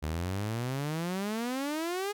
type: exponential sweep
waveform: sawtooth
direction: up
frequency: 74 to 420.2 Hz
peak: -27 dBFS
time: 0.02-2.13 s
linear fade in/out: 20 ms
effects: none